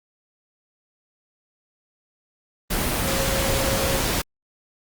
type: tone in noise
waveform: sine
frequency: 540 Hz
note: C#5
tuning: 45 cents flat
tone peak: -27 dBFS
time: 3.04-4 s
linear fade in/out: 10 ms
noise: pink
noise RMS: -23 dBFS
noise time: 2.7-4.22 s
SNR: -7 dB
effects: Opus 32 kbps